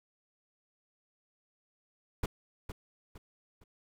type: noise with echo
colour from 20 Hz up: brown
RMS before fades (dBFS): -31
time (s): 2.23-2.26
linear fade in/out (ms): 5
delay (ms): 460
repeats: 3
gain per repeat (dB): -9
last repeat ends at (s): 3.64
effects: none

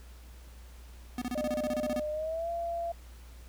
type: tone bursts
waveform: square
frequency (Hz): 246.9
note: B3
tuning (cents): 0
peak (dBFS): -32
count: 13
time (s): 1.18-1.997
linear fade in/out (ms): 2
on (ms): 37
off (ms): 28
type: tone with pitch glide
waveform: sine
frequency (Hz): 606 to 680.2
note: D#5 to F5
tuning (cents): -46 to -46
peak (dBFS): -31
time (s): 1.35-2.92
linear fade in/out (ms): 5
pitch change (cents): +200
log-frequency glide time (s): 2.11-2.49
effects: added 60 Hz sine -47 dBFS peak until 3.48 s + pink hiss -58 dBFS RMS until 3.48 s

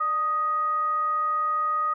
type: tone with frequency modulation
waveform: sine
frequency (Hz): 1246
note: D#6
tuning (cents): +2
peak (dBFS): -22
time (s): 0-1.94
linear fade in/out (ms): 10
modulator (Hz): 657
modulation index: 0.2
effects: none

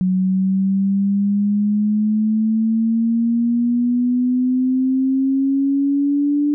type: exponential sweep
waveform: sine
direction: up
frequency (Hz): 184.2 to 293.7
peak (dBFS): -14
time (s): 0.01-6.54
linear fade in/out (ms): 0
effects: none

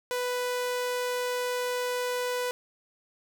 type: tone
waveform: sawtooth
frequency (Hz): 495.1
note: B4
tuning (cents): +4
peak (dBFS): -24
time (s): 0.11-2.51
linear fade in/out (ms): 0
effects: none

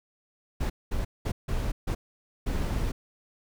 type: noise bursts at uneven times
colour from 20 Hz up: brown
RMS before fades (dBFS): -28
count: 6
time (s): 0.6-0.7 / 0.91-1.05 / 1.25-1.32 / 1.48-1.72 / 1.87-1.95 / 2.46-2.92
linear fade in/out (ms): 10
effects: none

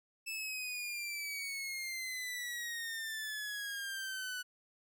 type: exponential sweep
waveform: sawtooth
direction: down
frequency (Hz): 2637 to 1480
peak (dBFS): -35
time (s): 0.26-4.43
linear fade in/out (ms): 20
effects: none

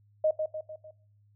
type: tone with echo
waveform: sine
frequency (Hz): 622.3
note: D#5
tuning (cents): 0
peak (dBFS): -21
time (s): 0.24-0.31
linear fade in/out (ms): 5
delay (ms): 150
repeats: 4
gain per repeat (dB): -6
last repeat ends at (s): 0.91
effects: noise-tail reverb RT60 0.5 s tail -20 dB re dry + added 103 Hz sine -60 dBFS peak until 1.35 s

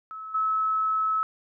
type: tone with level steps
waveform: sine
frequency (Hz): 1296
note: E6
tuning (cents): -30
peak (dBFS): -35 / -22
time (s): 0.11-1.23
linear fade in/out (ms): 0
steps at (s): 0.34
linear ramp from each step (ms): 10
effects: none

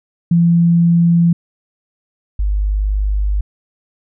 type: tone pair in turn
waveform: sine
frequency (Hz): 170 / 50.54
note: F3 / G#1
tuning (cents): -46 / -46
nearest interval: octave + major sixth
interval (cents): 2100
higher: first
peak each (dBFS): -8 / -13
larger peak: first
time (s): 0.31-1.33 / 2.39-3.41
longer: neither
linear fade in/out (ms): 5
effects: none

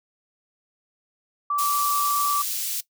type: tone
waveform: sine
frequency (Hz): 1161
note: D6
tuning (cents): -20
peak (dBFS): -21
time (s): 1.5-2.42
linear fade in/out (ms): 5
type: high-pass noise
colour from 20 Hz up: white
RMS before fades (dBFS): -28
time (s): 1.58-2.81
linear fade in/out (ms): 10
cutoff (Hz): 3800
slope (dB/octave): 12
effects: noise-tail reverb RT60 0.1 s tail -18 dB re dry

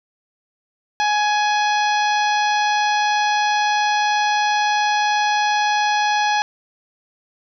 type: harmonic tone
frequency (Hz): 837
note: G#5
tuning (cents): +13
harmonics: 1 / 2 / 3 / 4 / 5 / 6 / 7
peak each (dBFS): -17 / -23 / -27 / -29 / -31 / -33 / -34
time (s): 1-6.42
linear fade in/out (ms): 0
effects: none

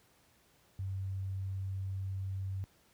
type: tone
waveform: sine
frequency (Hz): 96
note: G2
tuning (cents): -36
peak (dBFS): -34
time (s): 0.79-2.64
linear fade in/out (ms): 0
effects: pink hiss -67 dBFS RMS until 2.93 s + high-pass 60 Hz 12 dB/octave

